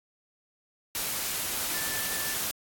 sine tone in noise, 1760 Hz, A6, in tune, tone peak -39 dBFS, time 1.74-2.34 s, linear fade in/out 0 ms, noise white, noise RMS -31 dBFS, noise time 0.95-2.51 s, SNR -11 dB, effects AAC 64 kbps

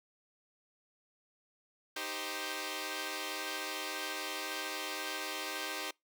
5% pulse chord, C minor, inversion first, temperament equal, 311.1 / 392 / 523.3 Hz, Eb4 / G4 / C5, 0 / 0 / 0 cents, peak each -30 dBFS, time 1.96-5.91 s, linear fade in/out 5 ms, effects noise-tail reverb RT60 0.2 s tail -26 dB re dry

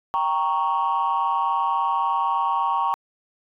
sine chord, G diminished, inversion none, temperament equal, 784 / 932.3 / 1108.7 Hz, G5 / Bb5 / Db6, 0 / 0 / 0 cents, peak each -25 / -22 / -22 dBFS, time 0.14-2.94 s, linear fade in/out 0 ms, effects tanh soft clip ceiling -14 dBFS

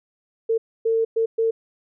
sine tone bursts at uneven times, 451.7 Hz, A4, 45 cents sharp, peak -17 dBFS, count 4, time 0.49-0.58 / 0.85-1.05 / 1.16-1.26 / 1.38-1.51 s, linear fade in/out 10 ms, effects none

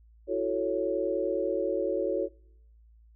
sine chord, F# minor seventh, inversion third, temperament equal, 329.6 / 370 / 440 / 554.4 Hz, E4 / F#4 / A4 / C#5, 0 / 0 / 0 / 0 cents, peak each -34 / -31 / -32 / -30 dBFS, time 0.27-2.29 s, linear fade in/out 50 ms, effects noise-tail reverb RT60 0.8 s tail -26 dB re dry + added 56 Hz sine -54 dBFS peak until 3.15 s

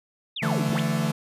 sine exponential two-way sweep, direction down then up, 3951 to 112.3 to 3951 Hz, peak -29 dBFS, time 0.36-0.8 s, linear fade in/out 5 ms, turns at 0.7 s
45% pulse chord, D suspended second, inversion none, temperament equal with one note detuned, 146.83 / 167.5 / 220 Hz, D3 / E3 / A3, 0 / +28 / 0 cents, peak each -27 dBFS, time 0.42-1.12 s, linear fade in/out 10 ms
effects resampled to 32000 Hz

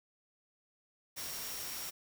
sine tone in noise, 5588 Hz, F8, in tune, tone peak -47 dBFS, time 1.16-1.91 s, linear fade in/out 20 ms, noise white, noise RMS -42 dBFS, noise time 1.16-1.91 s, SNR -8 dB, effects none

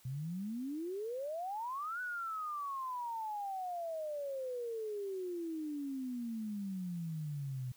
sine exponential two-way sweep, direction up then down, 123.47 to 1500 to 123.47 Hz, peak -37 dBFS, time 0.05-7.72 s, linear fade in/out 5 ms, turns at 2.01 s, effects white hiss -64 dBFS RMS until 7.76 s

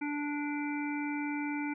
harmonic tone, 292.6 Hz, D4, 6 cents flat, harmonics 1 / 3 / 5 / 7 / 8, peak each -33 / -41 / -44 / -45 / -42 dBFS, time 0.01-1.74 s, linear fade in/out 10 ms, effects none

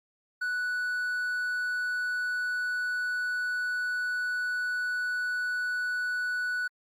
triangle tone, 1480 Hz, F#6, in tune, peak -26 dBFS, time 0.41-6.68 s, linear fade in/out 10 ms, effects Opus 48 kbps

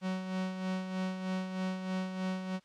45% pulse tone with tremolo, 186.8 Hz, F#3, 17 cents sharp, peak -31 dBFS, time 0.01-2.6 s, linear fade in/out 50 ms, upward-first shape sine, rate 3.2 Hz, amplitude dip 55%, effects white hiss -67 dBFS RMS until 2.64 s + low-pass 5000 Hz 12 dB/octave

